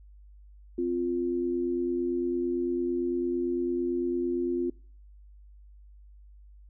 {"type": "tone pair together", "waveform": "sine", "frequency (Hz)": [260.3, 349.2], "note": ["C4", "F4"], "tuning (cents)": [-9, 0], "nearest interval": "perfect fourth", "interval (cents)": 509, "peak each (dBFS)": [-31, -27], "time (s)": [0.78, 4.7], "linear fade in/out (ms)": 5, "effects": ["noise-tail reverb RT60 0.5 s tail -26 dB re dry", "added 50 Hz sine -49 dBFS peak until 6.69 s"]}